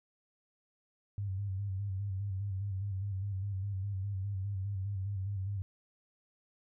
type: tone with vibrato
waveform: sine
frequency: 98 Hz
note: G2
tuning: in tune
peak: -33 dBFS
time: 1.18-5.62 s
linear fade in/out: 0 ms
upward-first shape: square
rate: 4.9 Hz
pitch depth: 54 cents each way
effects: none